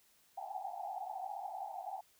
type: band-pass noise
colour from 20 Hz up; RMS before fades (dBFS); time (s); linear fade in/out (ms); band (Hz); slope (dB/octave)
pink; -43; 0.37-2.01; 10; 720 to 830; 96
effects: white hiss -69 dBFS RMS until 2.19 s